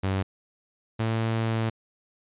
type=tone pair in turn; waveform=sawtooth; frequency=96 / 112.69 Hz; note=G2 / A2; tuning=-36 / +42 cents; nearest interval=minor third; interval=278 cents; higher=second; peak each=-20 dBFS; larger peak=neither; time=0.03-0.23 / 0.99-1.7 s; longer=second; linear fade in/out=10 ms; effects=resampled to 8000 Hz